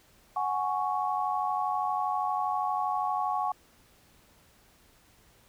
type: chord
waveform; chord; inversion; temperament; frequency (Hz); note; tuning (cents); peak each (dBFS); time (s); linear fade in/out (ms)
sine; F# suspended second; none; just; 740 / 832.5 / 1110; F#5 / G#5 / C#6; 0 / +4 / +2; -31; 0.36-3.52; 5
effects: pink hiss -61 dBFS RMS until 5.48 s